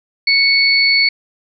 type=tone pair together; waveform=sine; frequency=2217 / 4434 Hz; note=C#7 / C#8; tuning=0 / 0 cents; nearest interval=octave; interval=1200 cents; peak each=-12 / -13 dBFS; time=0.27-1.09 s; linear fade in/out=5 ms; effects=none